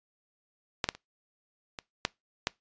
clicks, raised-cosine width 0.2 ms, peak -9 / -9 / -27 / -20 / -8 / -9 dBFS, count 6, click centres 0.842 / 0.889 / 0.95 / 1.788 / 2.051 / 2.471 s, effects noise-tail reverb RT60 0.2 s tail -23 dB re dry + resampled to 16000 Hz

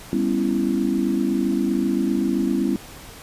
sine chord, C# half-diminished seventh, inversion second, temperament just, 199.57 / 249.5 / 277.2 / 332.6 Hz, G3 / B3 / C#4 / E4, +31 / +18 / 0 / +16 cents, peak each -24 dBFS, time 0.13-2.76 s, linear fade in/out 0 ms, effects pink hiss -41 dBFS RMS until 3.22 s + resampled to 32000 Hz

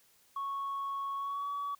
sine tone with pitch glide, 1106 to 1136.4 Hz, C#6 to C#6, -4 to +43 cents, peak -32 dBFS, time 0.36-1.75 s, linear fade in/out 5 ms, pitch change +47 cents, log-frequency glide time 1.16-1.49 s, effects tanh soft clip ceiling -31 dBFS + white hiss -66 dBFS RMS until 1.79 s

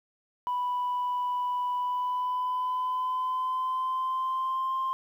sine tone with pitch glide, 987.8 to 1052.6 Hz, B5 to C6, 0 to +10 cents, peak -25 dBFS, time 0.47-4.93 s, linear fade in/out 0 ms, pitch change +110 cents, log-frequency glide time 1.76-4.77 s, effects tanh soft clip ceiling -24 dBFS + 10-bit

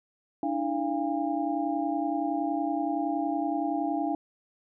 sine tone cluster, 290.9 / 321.6 / 689 / 811 Hz, D4 / E4 / F5 / G#5, -16 / -43 / -24 / -41 cents, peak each -30 / -32 / -32 / -33 dBFS, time 0.43-4.15 s, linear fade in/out 2 ms, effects none

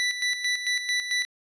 25% pulse tone with tremolo, 1975 Hz, B6, in tune, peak -19 dBFS, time 0-1.25 s, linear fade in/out 0 ms, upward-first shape square, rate 4.5 Hz, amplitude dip 60%, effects resampled to 22050 Hz

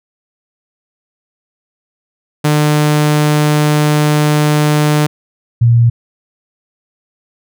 sawtooth / sine tone pair in turn, 150 / 117.74 Hz, D3 / A#2, +37 / +18 cents, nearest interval major third, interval 419 cents, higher first, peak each -5 dBFS, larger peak neither, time 2.44-5.07 / 5.61-5.9 s, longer first, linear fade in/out 10 ms, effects none

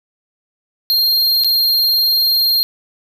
square tone with dropouts, 4207 Hz, C8, 9 cents sharp, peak -12 dBFS, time 0.9-2.63 s, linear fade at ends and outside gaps 0 ms, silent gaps 1.437-1.445 s, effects none

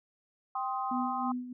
sine chord, C minor, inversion second, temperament just, 784.9 / 1046.5 / 1255.8 Hz, G5 / C6 / Eb6, +2 / 0 / +16 cents, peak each -34 / -35 / -37 dBFS, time 0.55-1.32 s, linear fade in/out 5 ms
sine tone with tremolo, 248.6 Hz, B3, 12 cents sharp, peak -30 dBFS, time 0.91-1.53 s, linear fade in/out 5 ms, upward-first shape sine, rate 3.1 Hz, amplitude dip 70%
effects none

